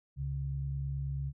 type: tone pair together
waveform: sine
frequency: 69.3 / 138.59 Hz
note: C#2 / C#3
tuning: 0 / 0 cents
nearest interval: octave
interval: 1200 cents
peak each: -37 / -34 dBFS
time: 0.16-1.33 s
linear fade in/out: 50 ms
effects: none